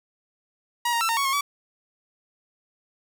sawtooth tone with pitch steps, 954 / 933 / 1336 / 918 / 1114 / 1081 / 1143 Hz, A#5 / A#5 / E6 / A#5 / C#6 / C#6 / D6, +40 / +1 / +23 / -27 / +8 / -44 / -47 cents, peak -18 dBFS, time 0.85-1.41 s, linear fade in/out 5 ms, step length 80 ms, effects none

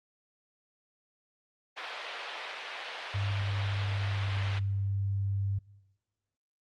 white band-pass noise, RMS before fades -39 dBFS, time 1.76-4.6 s, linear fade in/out 20 ms, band 500 to 3500 Hz, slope 24 dB/octave
sine tone with pitch glide, 100 to 98.79 Hz, G2 to G2, +35 to +14 cents, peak -28 dBFS, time 3.14-5.59 s, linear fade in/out 10 ms, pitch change -21 cents, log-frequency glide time 4.01-4.38 s
effects noise-tail reverb RT60 1.0 s tail -23 dB re dry + Opus 32 kbps

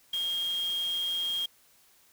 sine tone in noise, 3237 Hz, G#7, 45 cents flat, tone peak -28 dBFS, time 0.13-1.46 s, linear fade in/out 5 ms, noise white, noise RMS -45 dBFS, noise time 0.13-1.46 s, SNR +14 dB, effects white hiss -62 dBFS RMS until 2.12 s

